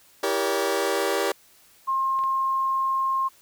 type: chord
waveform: sawtooth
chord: E diminished seventh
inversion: none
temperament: just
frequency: 329.6 / 395.6 / 474.7 / 569.6 Hz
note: E4 / G4 / Bb4 / Db5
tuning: 0 / +16 / +31 / +47 cents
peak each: -28 / -22 / -24 / -24 dBFS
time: 0.23-1.32 s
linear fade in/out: 5 ms
type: tone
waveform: sine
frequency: 1066 Hz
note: C6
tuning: 32 cents sharp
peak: -21 dBFS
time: 1.87-3.29 s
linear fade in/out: 20 ms
type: clicks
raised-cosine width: 0.3 ms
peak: -27 dBFS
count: 2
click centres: 2.19 / 2.238 s
effects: white hiss -56 dBFS RMS until 3.41 s